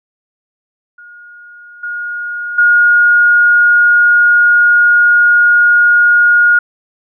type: tone with level steps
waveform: sine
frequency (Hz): 1433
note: F6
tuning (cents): +44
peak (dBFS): -33 / -18 / -5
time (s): 0.98-6.59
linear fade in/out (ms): 5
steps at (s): 1.83 / 2.58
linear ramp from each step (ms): 5
effects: none